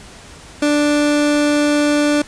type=tone; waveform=30% pulse; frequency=294.1 Hz; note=D4; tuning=3 cents sharp; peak=-10 dBFS; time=0.62-2.22 s; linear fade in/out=5 ms; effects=pink hiss -39 dBFS RMS until 2.27 s + resampled to 22050 Hz